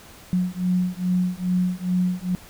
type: beating tone pair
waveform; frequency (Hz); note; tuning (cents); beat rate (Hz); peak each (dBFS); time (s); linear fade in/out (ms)
sine; 180.2 / 182.6; F#3 / F#3; -45 / -23; 2.4; -23; 0.33-2.35; 0
effects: pink hiss -46 dBFS RMS until 2.49 s